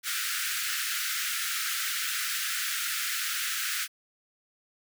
pink high-pass noise, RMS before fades -31 dBFS, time 0.03-3.88 s, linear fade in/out 50 ms, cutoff 1300 Hz, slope 96 dB/octave, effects none

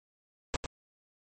pink noise with echo, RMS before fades -29 dBFS, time 0.54-0.56 s, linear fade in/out 0 ms, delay 100 ms, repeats 1, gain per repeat -7 dB, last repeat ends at 0.66 s, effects MP3 32 kbps

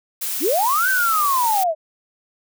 blue noise, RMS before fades -25 dBFS, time 0.21-1.64 s, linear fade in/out 10 ms
sine linear two-way sweep, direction up then down, 233.1 to 1568 to 608 Hz, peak -16 dBFS, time 0.4-1.75 s, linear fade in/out 50 ms, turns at 0.89 s
effects none

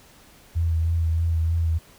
sine tone with vibrato, 82.41 Hz, E2, in tune, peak -19 dBFS, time 0.55-1.79 s, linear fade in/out 20 ms, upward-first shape sine, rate 3.2 Hz, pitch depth 28 cents each way, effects pink hiss -52 dBFS RMS until 1.98 s

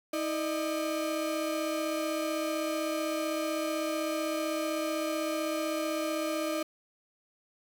35% pulse tone pair together, 319.4 / 603 Hz, D#4 / D5, +45 / +46 cents, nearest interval major seventh, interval 1101 cents, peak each -31 / -31 dBFS, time 0.13-6.63 s, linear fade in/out 5 ms, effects 9-bit

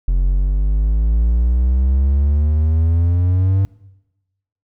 triangle exponential sweep, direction up, 43.65 to 98 Hz, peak -10 dBFS, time 0.08-3.65 s, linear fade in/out 0 ms, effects noise-tail reverb RT60 1.0 s tail -22 dB re dry

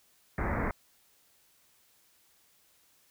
pink low-pass noise, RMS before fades -31 dBFS, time 0.38-0.71 s, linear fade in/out 2 ms, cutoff 2200 Hz, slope 96 dB/octave, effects white hiss -66 dBFS RMS until 3.1 s

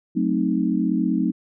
sine chord, F# diminished seventh, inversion none, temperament equal, 185 / 220 / 261.6 / 311.1 Hz, F#3 / A3 / C4 / Eb4, 0 / 0 / 0 / 0 cents, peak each -24 dBFS, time 0.15-1.32 s, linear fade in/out 20 ms, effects none

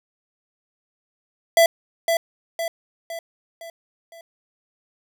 square tone with echo, 667 Hz, E5, 20 cents sharp, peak -12 dBFS, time 1.57-1.66 s, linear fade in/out 2 ms, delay 510 ms, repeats 5, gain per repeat -6 dB, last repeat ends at 4.21 s, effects none

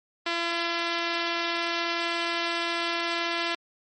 5% pulse tone, 339.3 Hz, F4, 50 cents flat, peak -14 dBFS, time 0.26-3.55 s, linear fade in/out 5 ms, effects low-pass 6000 Hz 12 dB/octave + MP3 32 kbps

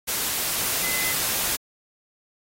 sine tone in noise, 2035 Hz, C7, 49 cents flat, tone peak -31 dBFS, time 0.82-1.14 s, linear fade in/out 20 ms, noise white, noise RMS -25 dBFS, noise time 0.07-1.57 s, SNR -9 dB, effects AAC 48 kbps

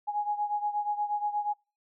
sine beating tone pair, 829 / 837.4 Hz, G#5 / G#5, -3 / +14 cents, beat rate 8.4 Hz, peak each -29 / -33 dBFS, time 0.07-1.54 s, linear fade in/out 20 ms, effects noise-tail reverb RT60 0.3 s tail -26 dB re dry

